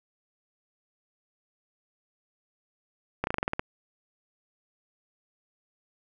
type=slowing click train; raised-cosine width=0.5 ms; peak=-12 dBFS; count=9; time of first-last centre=3.24-3.595 s; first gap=31 ms; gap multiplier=1.1; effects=none